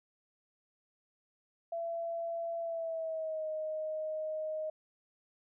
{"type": "tone with pitch glide", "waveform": "sine", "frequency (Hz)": [672, 623.4], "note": ["E5", "D#5"], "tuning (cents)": [33, 3], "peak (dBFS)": -34, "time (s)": [1.72, 4.7], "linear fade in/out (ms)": 5, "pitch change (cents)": -130, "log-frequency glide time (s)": [2.6, 3.48], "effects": []}